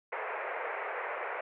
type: band-pass noise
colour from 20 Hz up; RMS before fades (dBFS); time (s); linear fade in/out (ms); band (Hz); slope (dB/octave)
pink; -37; 0.12-1.41; 5; 440 to 2300; 48
effects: none